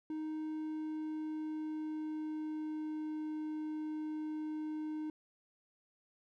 triangle tone with pitch glide, 311.1 to 308.2 Hz, D#4 to D#4, 0 to -16 cents, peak -35 dBFS, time 0.1-5.1 s, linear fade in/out 2 ms, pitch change -16 cents, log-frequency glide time 0.47-3.31 s, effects none

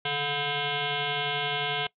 sine tone with frequency modulation, 1864.7 Hz, A#6, in tune, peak -26 dBFS, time 0.05-1.87 s, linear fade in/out 5 ms, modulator 286 Hz, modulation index 5.6, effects noise-tail reverb RT60 0.1 s tail -21 dB re dry

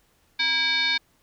sine tone with frequency modulation, 2986 Hz, F#7, 15 cents sharp, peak -20 dBFS, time 0.39-0.98 s, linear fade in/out 10 ms, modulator 680 Hz, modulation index 2.2, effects pink hiss -64 dBFS RMS until 1.22 s

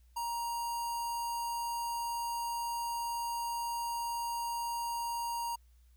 square tone with notch filter, 939 Hz, A#5, 12 cents sharp, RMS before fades -36 dBFS, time 0.16-5.56 s, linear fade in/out 10 ms, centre 2200 Hz, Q 0.77, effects added 60 Hz sine -59 dBFS peak until 5.96 s + white hiss -75 dBFS RMS until 5.96 s

